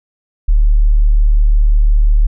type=tone; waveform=sine; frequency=37.17 Hz; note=D1; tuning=22 cents sharp; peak=-6 dBFS; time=0.48-2.27 s; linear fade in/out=10 ms; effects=none